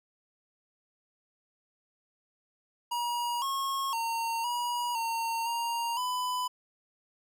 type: tone with pitch steps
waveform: square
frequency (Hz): 956 / 1089 / 917 / 964 / 915 / 935 / 1000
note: A#5 / C#6 / A#5 / B5 / A#5 / A#5 / B5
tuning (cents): +43 / -31 / -29 / -42 / -32 / +5 / +21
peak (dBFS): -30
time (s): 2.91-6.48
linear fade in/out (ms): 10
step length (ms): 510
effects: none